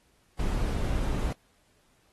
brown noise, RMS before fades -28 dBFS, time 0.39-1.33 s, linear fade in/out 5 ms, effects pink hiss -67 dBFS RMS until 2.12 s + AAC 32 kbps

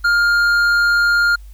sine tone with hard clipping, 1408 Hz, F6, 14 cents sharp, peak -13 dBFS, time 0.04-1.36 s, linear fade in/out 10 ms, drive 6 dB, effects added 50 Hz sine -34 dBFS peak until 1.53 s + white hiss -55 dBFS RMS until 1.53 s

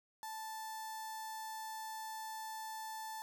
sawtooth tone with notch filter, 880 Hz, A5, in tune, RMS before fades -45 dBFS, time 0.23-3.22 s, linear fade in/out 0 ms, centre 2500 Hz, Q 0.91, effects none

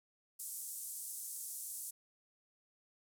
pink band-pass noise, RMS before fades -45 dBFS, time 0.39-1.91 s, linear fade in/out 10 ms, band 8000 to 13000 Hz, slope 24 dB/octave, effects none

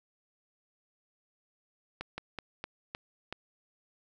slowing click train, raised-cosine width 0.3 ms, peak -21 dBFS, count 6, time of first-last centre 2.01-3.326 s, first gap 170 ms, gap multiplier 1.22, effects none

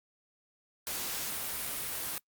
white noise, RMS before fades -36 dBFS, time 0.87-2.18 s, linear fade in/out 0 ms, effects noise-tail reverb RT60 0.1 s tail -26 dB re dry + Opus 48 kbps

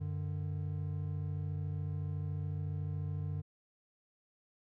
triangle tone pair together, 94.65 / 148.6 Hz, F#2 / D3, +40 / +21 cents, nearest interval minor sixth, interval 781 cents, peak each -35 / -36 dBFS, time 0-3.42 s, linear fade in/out 20 ms, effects none

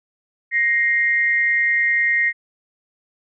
sine tone pair together, 1876 / 2106 Hz, A#6 / C7, +11 / +11 cents, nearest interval major second, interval 200 cents, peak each -17 / -19 dBFS, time 0.51-2.33 s, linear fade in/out 50 ms, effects none

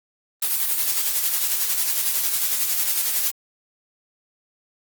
blue noise with tremolo, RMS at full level -20 dBFS, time 0.42-3.31 s, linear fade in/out 5 ms, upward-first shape sine, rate 11 Hz, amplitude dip 45%, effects Opus 24 kbps

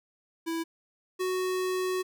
square tone pair in turn, 329.6 / 370 Hz, E4 / F#4, 0 / 0 cents, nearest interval major second, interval 200 cents, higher second, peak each -30 / -28 dBFS, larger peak second, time 0.46-0.64 / 1.19-2.03 s, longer second, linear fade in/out 20 ms, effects none

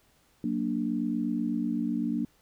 sine chord, Gb augmented, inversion none, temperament equal, 185 / 233.1 / 293.7 Hz, Gb3 / Bb3 / D4, 0 / 0 / 0 cents, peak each -34 / -29 / -31 dBFS, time 0.44-2.25 s, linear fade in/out 2 ms, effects pink hiss -65 dBFS RMS until 2.41 s

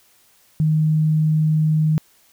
sine tone, 155.56 Hz, D#3, in tune, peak -14 dBFS, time 0.6-1.98 s, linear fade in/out 0 ms, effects white hiss -56 dBFS RMS until 2.32 s

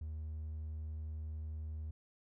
triangle tone, 77.78 Hz, D#2, in tune, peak -37 dBFS, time 0.01-1.91 s, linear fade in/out 5 ms, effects tanh soft clip ceiling -34 dBFS

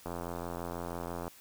click train, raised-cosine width 1 ms, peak -24 dBFS, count 106, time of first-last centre 0.06-1.28 s, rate 86.1 Hz, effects white hiss -56 dBFS RMS until 1.4 s

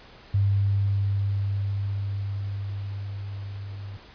sine tone with level ramp, 99.6 Hz, G2, 28 cents sharp, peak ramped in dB -18 to -34 dBFS, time 0.34-3.97 s, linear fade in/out 5 ms, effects pink hiss -49 dBFS RMS until 4.14 s + resampled to 11025 Hz

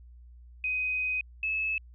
sine tone pair in turn, 2509 / 2598 Hz, D#7 / E7, +14 / -26 cents, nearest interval minor second, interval 60 cents, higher second, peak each -27 / -27 dBFS, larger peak neither, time 0.64-1.21 / 1.43-1.78 s, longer first, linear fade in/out 2 ms, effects added 60 Hz sine -48 dBFS peak until 1.94 s

